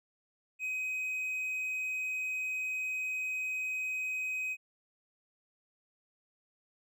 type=tone; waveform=triangle; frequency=2521 Hz; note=D#7; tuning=22 cents sharp; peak=-31 dBFS; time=0.59-4.57 s; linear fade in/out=50 ms; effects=none